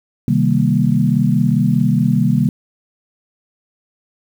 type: chord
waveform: sine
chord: C minor seventh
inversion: none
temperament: equal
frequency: 130.81 / 155.56 / 196 / 233.1 Hz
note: C3 / Eb3 / G3 / Bb3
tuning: 0 / 0 / 0 / 0 cents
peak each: -17 dBFS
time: 0.28-2.49 s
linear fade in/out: 2 ms
effects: 7-bit